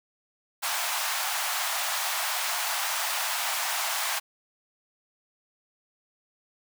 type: high-pass noise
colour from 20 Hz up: pink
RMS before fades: -29 dBFS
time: 0.62-4.2 s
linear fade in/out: 20 ms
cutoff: 690 Hz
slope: 48 dB/octave
effects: none